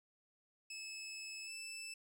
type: tone with pitch glide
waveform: 20% pulse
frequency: 2600 to 2639 Hz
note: E7 to E7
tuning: -24 to +1 cents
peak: -40 dBFS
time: 0.7-1.94 s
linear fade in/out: 5 ms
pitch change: +25 cents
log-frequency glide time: 1.43-1.51 s
effects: none